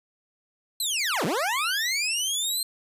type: linear two-way sweep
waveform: 20% pulse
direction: down then up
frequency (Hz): 4191 to 138.59 to 4191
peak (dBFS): -19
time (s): 0.8-2.63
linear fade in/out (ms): 2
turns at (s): 1.25
effects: resampled to 32000 Hz